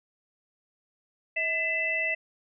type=tone cluster; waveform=sine; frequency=643 / 2013 / 2648 Hz; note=E5 / B6 / E7; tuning=-43 / +33 / +7 cents; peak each=-35 / -28 / -29 dBFS; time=1.36-2.15 s; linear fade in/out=10 ms; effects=none